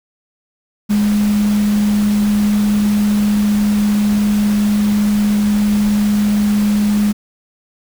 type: tone in noise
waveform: sine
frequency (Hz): 207.7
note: G#3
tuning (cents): 0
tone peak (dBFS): -11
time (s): 0.89-7.13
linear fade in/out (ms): 20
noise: pink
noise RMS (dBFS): -28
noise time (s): 0.89-7.13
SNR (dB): +14
effects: none